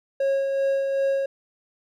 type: tone with tremolo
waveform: triangle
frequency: 546 Hz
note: C#5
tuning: 26 cents flat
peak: -17 dBFS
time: 0.2-1.26 s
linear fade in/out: 5 ms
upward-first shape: sine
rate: 2.6 Hz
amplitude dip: 35%
effects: none

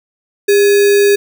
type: tone with sample-and-hold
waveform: sine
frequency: 404.9 Hz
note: G#4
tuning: 44 cents flat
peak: -6 dBFS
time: 0.48-1.16 s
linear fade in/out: 10 ms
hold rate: 2100 Hz
effects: none

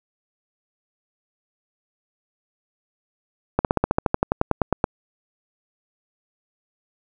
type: slowing click train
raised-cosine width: 1 ms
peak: -3 dBFS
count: 16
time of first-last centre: 3.59-4.842 s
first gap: 58 ms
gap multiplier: 1.05
effects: none

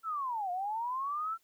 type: linear two-way sweep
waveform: sine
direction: down then up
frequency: 1358 to 700 to 1358 Hz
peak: -32 dBFS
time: 0.03-1.38 s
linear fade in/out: 50 ms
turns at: 0.51 s
effects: white hiss -72 dBFS RMS until 1.43 s

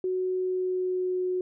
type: tone with pitch glide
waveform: sine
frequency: 370 to 366 Hz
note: F#4 to F#4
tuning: 0 to -19 cents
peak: -25 dBFS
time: 0.04-1.41 s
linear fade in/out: 2 ms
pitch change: -19 cents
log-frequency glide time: 0.36-1.23 s
effects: none

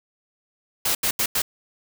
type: noise bursts at uneven times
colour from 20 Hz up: white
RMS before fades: -22 dBFS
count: 4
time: 0.85-0.95 / 1.03-1.11 / 1.19-1.26 / 1.35-1.42 s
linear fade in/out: 5 ms
effects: none

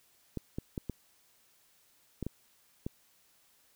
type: clicks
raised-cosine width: 3 ms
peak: -22 dBFS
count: 7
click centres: 0.373 / 0.585 / 0.778 / 0.897 / 2.227 / 2.266 / 2.865 s
effects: white hiss -67 dBFS RMS until 3.75 s

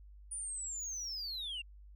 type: linear sweep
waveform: sine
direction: down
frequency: 9490 to 2700 Hz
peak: -36 dBFS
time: 0.31-1.62 s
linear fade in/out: 10 ms
effects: tanh soft clip ceiling -37 dBFS + added 50 Hz sine -52 dBFS peak until 1.95 s

